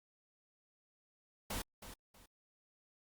pink noise with echo, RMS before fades -40 dBFS, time 1.5-1.62 s, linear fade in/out 5 ms, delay 320 ms, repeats 2, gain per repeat -11 dB, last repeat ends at 2.26 s, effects Opus 48 kbps

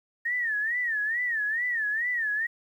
sine tone with vibrato, 1825 Hz, A#6, 37 cents flat, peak -25 dBFS, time 0.25-2.47 s, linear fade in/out 10 ms, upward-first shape sine, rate 2.3 Hz, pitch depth 150 cents each way, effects 10-bit

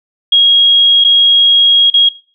sine tone with dropouts, 3285 Hz, G#7, 20 cents flat, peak -4 dBFS, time 0.32-2.09 s, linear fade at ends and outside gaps 5 ms, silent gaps 1.041-1.046 / 1.902-1.939 s, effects noise-tail reverb RT60 0.4 s tail -20 dB re dry

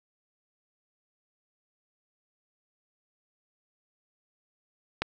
click, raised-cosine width 0.3 ms, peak -11 dBFS, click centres 5.02 s, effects none

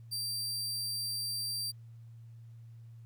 sawtooth tone, 4699 Hz, D8, in tune, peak -31 dBFS, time 0.11-1.72 s, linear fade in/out 20 ms, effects added 115 Hz sine -48 dBFS peak until 3.05 s + pink hiss -75 dBFS RMS until 3.05 s

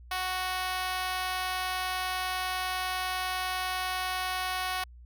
5% pulse tone with high-pass filter, 370 Hz, F#4, in tune, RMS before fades -32 dBFS, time 0.11-4.84 s, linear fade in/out 5 ms, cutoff 820 Hz, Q 2.7, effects added 60 Hz sine -47 dBFS peak until 5.05 s

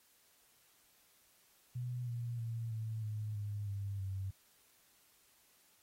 sine tone with pitch steps, 123.47 / 119.13 / 114.94 / 110.89 / 106.99 / 103.23 / 99.6 / 96.09 Hz, B2 / A#2 / A#2 / A2 / A2 / G#2 / G2 / G2, 0 / +38 / -24 / +14 / -48 / -10 / +28 / -34 cents, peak -37 dBFS, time 1.75-4.31 s, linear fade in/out 10 ms, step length 320 ms, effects white hiss -69 dBFS RMS until 5.82 s + AAC 48 kbps

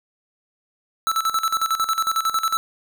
square tone with tremolo, 1318 Hz, E6, 1 cent flat, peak -18 dBFS, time 1.07-2.57 s, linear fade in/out 0 ms, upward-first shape square, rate 11 Hz, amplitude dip 75%, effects none

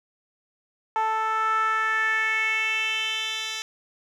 10% pulse tone with band-pass filter sweep, 440 Hz, A4, in tune, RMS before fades -25 dBFS, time 0.96-3.62 s, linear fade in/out 0 ms, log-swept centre 930 to 4300 Hz, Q 3.9, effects none

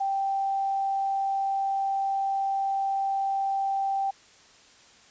sine tone, 783 Hz, G5, 2 cents flat, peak -24 dBFS, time 0-4.11 s, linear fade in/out 10 ms, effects white hiss -55 dBFS RMS until 5.1 s + resampled to 16000 Hz

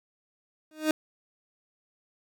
30% pulse tone with exponential growth, 310 Hz, D#4, 6 cents flat, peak -16 dBFS, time 0.71-0.91 s, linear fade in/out 2 ms, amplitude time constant 43 ms, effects none

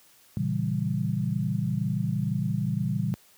sine chord, A# diminished seventh, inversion none, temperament equal, 116.54 / 138.59 / 164.81 / 196 Hz, A#2 / C#3 / E3 / G3, 0 / 0 / 0 / 0 cents, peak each -30 dBFS, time 0.37-3.14 s, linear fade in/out 0 ms, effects white hiss -58 dBFS RMS until 3.37 s + high-pass 60 Hz 12 dB/octave

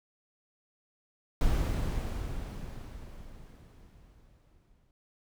brown noise with exponential decay, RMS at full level -26 dBFS, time 1.41-4.91 s, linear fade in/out 1 ms, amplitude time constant 760 ms, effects none

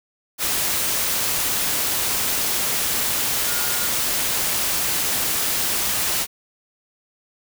sine tone in noise, 1426 Hz, F6, 36 cents sharp, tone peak -33 dBFS, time 3.46-3.89 s, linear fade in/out 50 ms, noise white, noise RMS -22 dBFS, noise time 0.38-6.27 s, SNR -14 dB, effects none

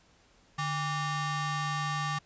30% pulse ring-modulated tone, 655 Hz, E5, 11 cents flat, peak -24 dBFS, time 0.58-2.19 s, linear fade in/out 10 ms, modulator 506 Hz, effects pink hiss -63 dBFS RMS until 2.25 s + resampled to 16000 Hz

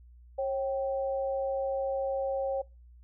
sine tone pair together, 543.4 / 777 Hz, C#5 / G5, -35 / -16 cents, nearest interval tritone, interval 619 cents, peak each -28 / -36 dBFS, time 0.38-2.62 s, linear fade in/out 10 ms, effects noise-tail reverb RT60 0.3 s tail -25 dB re dry + added 60 Hz sine -51 dBFS peak until 3.03 s

